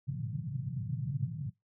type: band-pass noise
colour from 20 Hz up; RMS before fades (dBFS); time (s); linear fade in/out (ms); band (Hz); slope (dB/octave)
pink; -36; 0.07-1.51; 20; 110 to 160; 48
effects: noise-tail reverb RT60 0.2 s tail -24 dB re dry